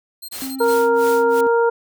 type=tone bursts; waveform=10% pulse; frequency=4186 Hz; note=C8; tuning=in tune; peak=-24 dBFS; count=6; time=0.22-0.742 s; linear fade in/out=10 ms; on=67 ms; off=24 ms
type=noise with tremolo; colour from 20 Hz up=white; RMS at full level=-31 dBFS; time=0.32-1.41 s; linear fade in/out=5 ms; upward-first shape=sine; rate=2.9 Hz; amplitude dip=100%
type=tone; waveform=triangle; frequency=266.3 Hz; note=C4; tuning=31 cents sharp; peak=-24 dBFS; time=0.42-1.47 s; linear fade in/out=0 ms
type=harmonic tone; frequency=466.2 Hz; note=A#4; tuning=in tune; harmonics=1 / 2 / 3; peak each=-14 / -20 / -24 dBFS; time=0.6-1.7 s; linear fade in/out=10 ms
effects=none